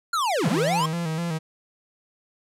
square linear two-way sweep, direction down then up, 1430 to 126.6 to 1095 Hz, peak -22 dBFS, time 0.13-0.86 s, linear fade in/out 5 ms, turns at 0.48 s
45% pulse tone with vibrato, 164.81 Hz, E3, in tune, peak -25 dBFS, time 0.43-1.39 s, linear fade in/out 20 ms, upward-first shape square, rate 4 Hz, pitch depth 62 cents each way
effects low-pass 11000 Hz 12 dB/octave

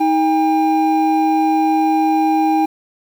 triangle tone pair together, 316.1 / 803 Hz, D#4 / G5, +27 / +41 cents, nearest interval octave + major third, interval 1614 cents, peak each -13 / -13 dBFS, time 0-2.66 s, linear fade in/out 10 ms, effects 7-bit

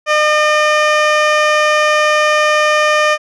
15% pulse tone, 606 Hz, D#5, 46 cents flat, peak -3 dBFS, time 0.06-3.18 s, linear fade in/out 50 ms, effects low-pass 5000 Hz 12 dB/octave

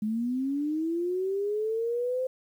sine linear sweep, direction up, 208.8 to 521 Hz, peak -26 dBFS, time 0.02-2.27 s, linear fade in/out 5 ms, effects 10-bit

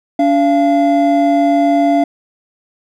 triangle tone pair together, 287 / 685.2 Hz, D4 / F5, -40 / -33 cents, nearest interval octave + minor third, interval 1507 cents, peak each -10 dBFS, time 0.19-2.04 s, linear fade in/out 5 ms, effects none

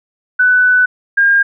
sine tone pair in turn, 1495 / 1612.5 Hz, F#6 / G6, +17 / +48 cents, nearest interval minor second, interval 131 cents, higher second, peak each -7 dBFS, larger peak neither, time 0.39-0.86 / 1.17-1.43 s, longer first, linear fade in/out 10 ms, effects none

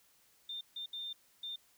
sine tone bursts at uneven times, 3607 Hz, A7, 42 cents sharp, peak -39 dBFS, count 4, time 0.49-0.61 / 0.76-0.86 / 0.93-1.13 / 1.43-1.56 s, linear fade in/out 5 ms, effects white hiss -68 dBFS RMS until 1.77 s

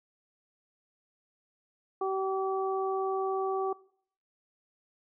harmonic tone, 383.6 Hz, G4, 37 cents flat, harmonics 1 / 2 / 3, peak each -30 / -33 / -35 dBFS, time 2.01-3.73 s, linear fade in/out 5 ms, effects noise-tail reverb RT60 0.6 s tail -22 dB re dry

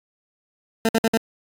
20% pulse tone bursts, 225.3 Hz, A3, 41 cents sharp, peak -11 dBFS, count 4, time 0.85-1.174 s, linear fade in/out 2 ms, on 39 ms, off 56 ms, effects AAC 48 kbps

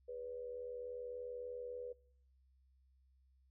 sine tone with amplitude modulation, 491.8 Hz, B4, 7 cents flat, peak -40 dBFS, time 0.08-1.93 s, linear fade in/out 10 ms, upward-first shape sine, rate 80.2 Hz, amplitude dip 65%, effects noise-tail reverb RT60 0.7 s tail -26 dB re dry + added 65 Hz sine -68 dBFS peak until 3.5 s

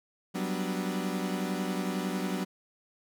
35% pulse chord, G major seventh, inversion third, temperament equal, 185 / 196 / 246.9 / 293.7 Hz, F#3 / G3 / B3 / D4, 0 / 0 / 0 / 0 cents, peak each -31 / -35 / -36 / -36 dBFS, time 0.34-2.45 s, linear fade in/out 20 ms, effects none

